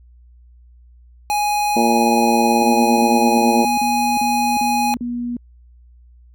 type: tone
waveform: square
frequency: 831 Hz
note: G#5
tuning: 1 cent sharp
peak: -17 dBFS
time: 1.3-4.94 s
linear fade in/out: 0 ms
type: harmonic tone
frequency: 116.1 Hz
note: A#2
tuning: 7 cents flat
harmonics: 2 / 3 / 4 / 5 / 6 / 7 / 8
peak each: -17 / -21 / -23 / -25 / -27 / -28 / -29 dBFS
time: 1.76-3.65 s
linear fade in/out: 5 ms
type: tone bursts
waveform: sine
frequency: 241 Hz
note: B3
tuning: 42 cents flat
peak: -21 dBFS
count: 7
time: 2.62-5.368 s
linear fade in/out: 2 ms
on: 360 ms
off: 38 ms
effects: added 60 Hz sine -44 dBFS peak until 6.34 s